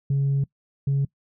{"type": "tone pair in turn", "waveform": "sine", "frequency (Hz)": [138.59, 138.59], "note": ["C#3", "C#3"], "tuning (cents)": [0, 0], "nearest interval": "unison", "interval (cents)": 0, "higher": "neither", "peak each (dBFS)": -17, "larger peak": "neither", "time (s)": [[0.1, 0.44], [0.87, 1.05]], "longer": "first", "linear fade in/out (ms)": 5, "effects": ["noise-tail reverb RT60 0.1 s tail -23 dB re dry", "tanh soft clip ceiling -17 dBFS"]}